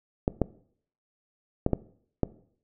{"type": "clicks", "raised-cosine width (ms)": 2, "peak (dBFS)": -9, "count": 5, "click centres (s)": [0.279, 0.417, 1.664, 1.733, 2.233], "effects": ["noise-tail reverb RT60 0.6 s tail -19 dB re dry"]}